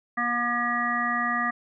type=harmonic tone; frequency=240 Hz; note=B3; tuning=49 cents flat; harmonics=1 / 3 / 5 / 7 / 8; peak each=-32 / -32 / -27 / -33 / -28 dBFS; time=0.17-1.51 s; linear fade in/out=10 ms; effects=none